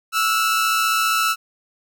sawtooth tone pair together, 1318.5 / 1433.4 Hz, E6 / F6, 0 / +45 cents, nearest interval minor second, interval 145 cents, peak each -14 / -21 dBFS, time 0.12-1.36 s, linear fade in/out 50 ms, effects none

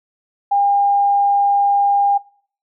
sine tone, 805 Hz, G5, 46 cents sharp, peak -12 dBFS, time 0.51-2.18 s, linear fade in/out 10 ms, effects noise-tail reverb RT60 0.5 s tail -21 dB re dry

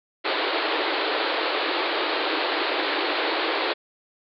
pink band-pass noise, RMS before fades -25 dBFS, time 0.24-3.74 s, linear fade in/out 20 ms, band 300 to 4500 Hz, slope 96 dB/octave, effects none

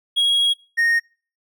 triangle tone pair in turn, 3304 / 1854.3 Hz, G#7 / A#6, -10 / -10 cents, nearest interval minor seventh, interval 1000 cents, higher first, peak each -13 dBFS, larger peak neither, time 0.16-0.54 / 0.77-1 s, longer first, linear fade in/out 20 ms, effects noise-tail reverb RT60 0.4 s tail -26 dB re dry

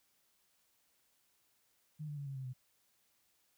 sine tone with pitch steps, 152.5 / 147.14 / 141.96 / 136.97 / 132.15 / 127.5 Hz, D#3 / D3 / C#3 / C#3 / C3 / C3, -34 / +4 / +42 / -20 / +18 / -44 cents, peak -40 dBFS, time 1.99-2.536 s, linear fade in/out 20 ms, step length 91 ms, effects white hiss -75 dBFS RMS until 3.57 s

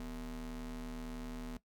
square ring-modulated tone, 103.83 Hz, G#2, in tune, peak -39 dBFS, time 0-1.57 s, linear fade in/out 0 ms, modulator 143 Hz, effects noise-tail reverb RT60 0.1 s tail -17 dB re dry

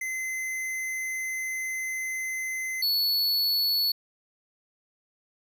square tone pair in turn, 2054 / 4416 Hz, C7 / C#8, -33 / -7 cents, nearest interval octave + minor second, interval 1326 cents, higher second, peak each -30 / -23 dBFS, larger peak second, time 0.01-2.82 / 2.82-3.92 s, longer first, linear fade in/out 5 ms, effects none

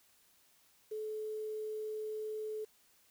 sine tone with quantisation, 431.1 Hz, A4, 35 cents flat, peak -37 dBFS, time 0.91-2.65 s, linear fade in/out 10 ms, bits 10, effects white hiss -68 dBFS RMS until 3.1 s

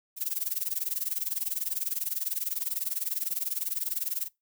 violet noise with tremolo, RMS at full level -28 dBFS, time 0.16-4.29 s, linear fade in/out 50 ms, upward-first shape sine, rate 20 Hz, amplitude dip 90%, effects noise-tail reverb RT60 0.2 s tail -23 dB re dry

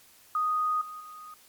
sine tone with level steps, 1243 Hz, D#6, 2 cents flat, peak -24 / -38 / -42 dBFS, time 0.35-1.34 s, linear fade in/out 2 ms, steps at 0.81 / 1 s, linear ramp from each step 5 ms, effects white hiss -57 dBFS RMS until 1.48 s + MP3 96 kbps

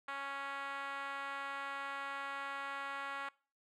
5% pulse tone with band-pass filter, 277.2 Hz, C#4, in tune, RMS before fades -42 dBFS, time 0.08-3.29 s, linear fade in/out 5 ms, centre 1200 Hz, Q 1.6, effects noise-tail reverb RT60 0.4 s tail -23 dB re dry

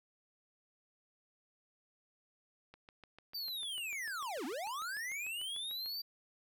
click train, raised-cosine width 0.3 ms, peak -38 dBFS, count 22, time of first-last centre 2.74-5.86 s, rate 6.73 Hz
square linear two-way sweep, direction down then up, 4699 to 233.1 to 4699 Hz, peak -39 dBFS, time 3.34-6.02 s, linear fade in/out 10 ms, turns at 4.45 s
effects none

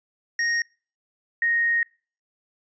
square / sine tone pair in turn, 1864.7 / 1864.7 Hz, A#6 / A#6, 0 / 0 cents, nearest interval unison, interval 0 cents, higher neither, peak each -22 / -19 dBFS, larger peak second, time 0.39-0.62 / 1.42-1.83 s, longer second, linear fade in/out 2 ms, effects noise-tail reverb RT60 0.4 s tail -26 dB re dry + resampled to 16000 Hz

